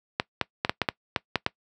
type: clicks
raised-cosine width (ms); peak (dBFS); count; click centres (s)
0.3; -6; 9; 0.199 / 0.413 / 0.649 / 0.695 / 0.817 / 0.888 / 1.162 / 1.357 / 1.464
effects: noise-tail reverb RT60 0.1 s tail -22 dB re dry + high-pass 80 Hz 12 dB/octave